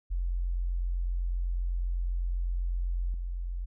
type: tone with level steps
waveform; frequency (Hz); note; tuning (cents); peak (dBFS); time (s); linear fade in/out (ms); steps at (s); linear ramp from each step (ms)
sine; 43.96; F1; +12; -27 / -31; 0.1-3.66; 20; 3.14; 2
effects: none